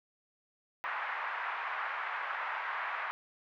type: band-pass noise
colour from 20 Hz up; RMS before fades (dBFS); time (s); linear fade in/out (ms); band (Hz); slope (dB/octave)
pink; -37; 0.84-3.11; 0; 910 to 2000; 24
effects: none